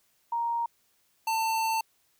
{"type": "tone pair in turn", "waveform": ["sine", "square"], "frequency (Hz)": [935, 893.6], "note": ["A#5", "A5"], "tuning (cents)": [5, 27], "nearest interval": "minor second", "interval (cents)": 78, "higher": "first", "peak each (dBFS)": -26, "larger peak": "neither", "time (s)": [[0.32, 0.66], [1.27, 1.81]], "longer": "second", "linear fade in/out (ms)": 5, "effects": ["white hiss -69 dBFS RMS until 2.19 s"]}